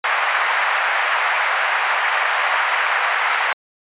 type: band-pass noise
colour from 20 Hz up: white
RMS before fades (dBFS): -19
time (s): 0.04-3.53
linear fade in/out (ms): 2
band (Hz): 720 to 2200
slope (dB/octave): 24
effects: resampled to 8000 Hz